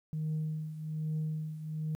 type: tone with tremolo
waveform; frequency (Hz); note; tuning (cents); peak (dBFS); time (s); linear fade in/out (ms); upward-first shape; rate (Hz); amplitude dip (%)
sine; 155.56; D#3; 0; -28; 0.13-1.95; 0; triangle; 1.2; 75
effects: tanh soft clip ceiling -28 dBFS + 11-bit